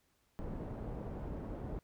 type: low-pass noise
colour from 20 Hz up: pink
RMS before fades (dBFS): -42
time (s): 0.39-1.79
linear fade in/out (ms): 0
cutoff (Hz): 590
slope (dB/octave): 12
effects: pink hiss -75 dBFS RMS until 1.83 s